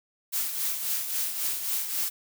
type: noise with tremolo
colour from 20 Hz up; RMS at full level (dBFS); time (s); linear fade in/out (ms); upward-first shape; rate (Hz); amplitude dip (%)
blue; -27; 0.32-2.1; 20; triangle; 3.7; 60
effects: none